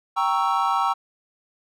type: chord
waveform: triangle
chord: G diminished seventh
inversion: none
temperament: equal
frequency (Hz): 784 / 932.3 / 1108.7 / 1318.5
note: G5 / Bb5 / Db6 / Fb6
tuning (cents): 0 / 0 / 0 / 0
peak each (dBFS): -23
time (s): 0.16-0.94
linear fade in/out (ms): 20
effects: none